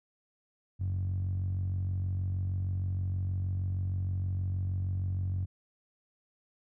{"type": "tone with band-pass filter", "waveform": "10% pulse", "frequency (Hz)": 46.38, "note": "F#1", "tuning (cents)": 5, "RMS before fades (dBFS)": -32, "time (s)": [0.79, 5.46], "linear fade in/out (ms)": 20, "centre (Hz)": 98, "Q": 8.2, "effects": []}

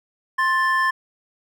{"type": "tone pair together", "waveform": "triangle", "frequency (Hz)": [1054.9, 1760], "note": ["C6", "A6"], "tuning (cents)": [14, 0], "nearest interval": "major sixth", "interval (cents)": 886, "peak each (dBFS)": -18, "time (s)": [0.38, 0.91], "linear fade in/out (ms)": 10, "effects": []}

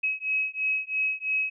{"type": "beating tone pair", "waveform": "sine", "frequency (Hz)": [2554, 2557], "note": ["D#7", "D#7"], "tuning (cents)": [45, 47], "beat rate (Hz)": 3, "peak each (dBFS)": -28, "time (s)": [0.03, 1.5], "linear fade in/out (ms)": 10, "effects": []}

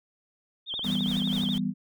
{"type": "tone with vibrato", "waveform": "sine", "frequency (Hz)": 3398, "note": "G#7", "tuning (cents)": 39, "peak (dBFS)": -30, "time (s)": [0.66, 1.6], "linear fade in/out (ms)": 50, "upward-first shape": "sine", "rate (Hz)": 12, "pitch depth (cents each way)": 160}
{"type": "click train", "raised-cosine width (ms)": 1, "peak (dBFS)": -28, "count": 15, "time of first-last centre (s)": [0.74, 1.489], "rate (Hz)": 18.7}
{"type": "chord", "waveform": "sine", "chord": "E minor", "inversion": "none", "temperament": "equal", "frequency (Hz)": [164.81, 196, 246.9], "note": ["E3", "G3", "B3"], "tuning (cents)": [0, 0, 0], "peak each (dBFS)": [-33, -28, -30], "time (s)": [0.83, 1.74], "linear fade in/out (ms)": 50}
{"type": "noise with tremolo", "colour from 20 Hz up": "pink", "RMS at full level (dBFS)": -41, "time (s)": [0.84, 1.58], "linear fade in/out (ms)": 0, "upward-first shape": "sine", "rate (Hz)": 4.2, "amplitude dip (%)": 65}
{"effects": []}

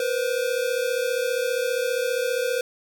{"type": "tone pair together", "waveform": "square", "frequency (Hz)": [480, 515], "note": ["B4", "C5"], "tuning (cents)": [-49, -28], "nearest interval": "minor second", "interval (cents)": 121, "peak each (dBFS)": -26, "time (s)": [0, 2.61], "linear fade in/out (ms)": 2, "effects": []}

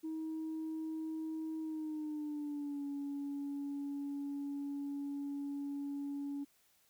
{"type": "tone with pitch glide", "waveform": "sine", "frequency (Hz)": [317.5, 282.9], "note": ["D#4", "C#4"], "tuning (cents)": [35, 35], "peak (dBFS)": -36, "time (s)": [0.03, 6.45], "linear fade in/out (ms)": 20, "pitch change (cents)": -200, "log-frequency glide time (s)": [1.6, 2.85], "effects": ["tanh soft clip ceiling -35 dBFS", "white hiss -71 dBFS RMS until 6.89 s"]}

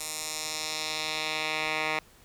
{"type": "tone with band-pass filter sweep", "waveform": "10% pulse", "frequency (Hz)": 155.56, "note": "D#3", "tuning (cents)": 0, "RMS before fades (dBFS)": -32, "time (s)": [0, 1.99], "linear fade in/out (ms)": 2, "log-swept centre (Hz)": [8600, 2000], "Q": 1.3, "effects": ["pink hiss -57 dBFS RMS until 2.24 s"]}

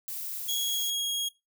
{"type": "noise", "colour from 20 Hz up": "violet", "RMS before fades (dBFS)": -36, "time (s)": [0.08, 0.9], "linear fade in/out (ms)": 0}
{"type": "tone with pitch glide", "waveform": "sawtooth", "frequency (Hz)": [3322, 3288], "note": ["G#7", "G#7"], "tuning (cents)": [0, -18], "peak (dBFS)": -25, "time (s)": [0.48, 1.29], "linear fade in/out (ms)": 10, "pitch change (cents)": -18, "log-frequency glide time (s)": [0.64, 1.05]}
{"effects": ["noise-tail reverb RT60 0.2 s tail -19 dB re dry"]}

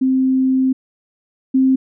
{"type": "tone pair in turn", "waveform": "sine", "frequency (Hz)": [261.6, 263.1], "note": ["C4", "C4"], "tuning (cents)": [0, 10], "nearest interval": "unison", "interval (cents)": 10, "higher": "second", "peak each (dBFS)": [-12, -10], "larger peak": "second", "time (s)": [[0.01, 0.73], [1.54, 1.76]], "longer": "first", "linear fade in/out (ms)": 10, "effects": []}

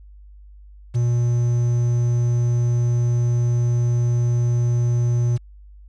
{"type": "tone with quantisation", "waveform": "triangle", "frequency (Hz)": 120, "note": "B2", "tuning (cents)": -49, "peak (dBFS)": -14, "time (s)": [0.94, 5.38], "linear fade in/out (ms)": 20, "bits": 7, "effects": ["added 50 Hz sine -41 dBFS peak until 5.88 s", "resampled to 22050 Hz"]}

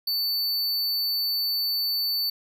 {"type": "tone", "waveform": "square", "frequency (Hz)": 4500, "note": "C#8", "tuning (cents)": 25, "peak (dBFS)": -24, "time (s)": [0.07, 2.3], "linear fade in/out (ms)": 5, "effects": []}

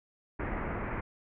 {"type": "low-pass noise", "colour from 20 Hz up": "pink", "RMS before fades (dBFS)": -35, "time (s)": [0.39, 1.01], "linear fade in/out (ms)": 10, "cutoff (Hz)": 2200, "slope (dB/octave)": 48, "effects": []}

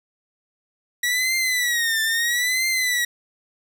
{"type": "tone with vibrato", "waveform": "sawtooth", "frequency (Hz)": 1928, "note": "B6", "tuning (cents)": -42, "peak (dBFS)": -16, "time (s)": [1.03, 3.05], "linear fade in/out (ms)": 5, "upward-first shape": "triangle", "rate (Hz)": 0.76, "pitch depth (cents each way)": 150, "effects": []}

